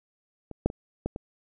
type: clicks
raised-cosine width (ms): 2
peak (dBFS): -25 / -9 / -23 / -15 / -21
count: 5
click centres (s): 0.513 / 0.66 / 0.701 / 1.06 / 1.161
effects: none